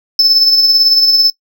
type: tone with tremolo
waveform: triangle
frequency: 5260 Hz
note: E8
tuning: 5 cents flat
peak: -3 dBFS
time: 0.19-1.3 s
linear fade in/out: 2 ms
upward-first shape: sine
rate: 18 Hz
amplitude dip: 40%
effects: noise-tail reverb RT60 0.1 s tail -22 dB re dry